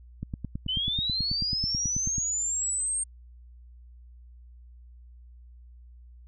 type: click train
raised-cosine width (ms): 5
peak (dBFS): -20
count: 19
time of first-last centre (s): 0.23-2.182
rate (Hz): 9.22
type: linear sweep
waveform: sine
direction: up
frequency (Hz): 2960 to 8660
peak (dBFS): -26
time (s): 0.68-3.04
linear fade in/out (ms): 10
effects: added 60 Hz sine -47 dBFS peak until 6.27 s